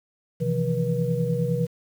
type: tone cluster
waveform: sine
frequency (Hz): 128.7 / 160.9 / 170.7 / 482.3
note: C3 / E3 / F3 / B4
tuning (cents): -28 / -42 / -39 / -41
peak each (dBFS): -27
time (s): 0.4-1.67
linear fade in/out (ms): 20
effects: 8-bit